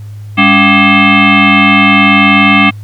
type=tone with frequency modulation; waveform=sine; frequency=1174.7 Hz; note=D6; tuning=in tune; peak=-3 dBFS; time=0.37-2.71 s; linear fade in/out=20 ms; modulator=486 Hz; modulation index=3.5; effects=added 104 Hz sine -23 dBFS peak until 2.83 s + pink hiss -46 dBFS RMS until 2.83 s

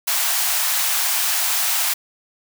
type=high-pass noise; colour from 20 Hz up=white; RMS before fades=-20 dBFS; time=0.07-1.94 s; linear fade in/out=10 ms; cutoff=640 Hz; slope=96 dB/octave; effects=none

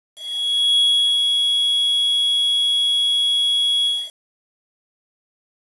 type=tone with ADSR envelope; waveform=triangle; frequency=3338 Hz; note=G#7; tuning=8 cents sharp; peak=-11 dBFS; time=0.15-4.11 s; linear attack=630 ms; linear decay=400 ms; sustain=-3 dB; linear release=250 ms; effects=resampled to 24000 Hz + 7-bit

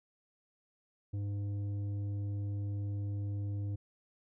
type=tone with tanh clipping; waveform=triangle; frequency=101.2 Hz; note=G#2; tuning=44 cents flat; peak=-35 dBFS; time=1.13-3.76 s; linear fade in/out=10 ms; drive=12 dB; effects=none

